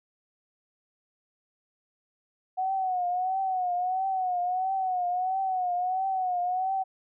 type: tone with vibrato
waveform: sine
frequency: 740 Hz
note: F#5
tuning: in tune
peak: -25 dBFS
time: 2.57-6.84 s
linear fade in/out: 20 ms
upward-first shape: triangle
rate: 1.5 Hz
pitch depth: 84 cents each way
effects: none